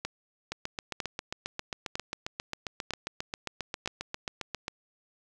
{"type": "two click trains", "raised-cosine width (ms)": 0.2, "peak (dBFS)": [-16, -15], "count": [32, 5], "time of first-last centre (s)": [[0.52, 4.681], [0.05, 3.86]], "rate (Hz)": [7.45, 1.05], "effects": []}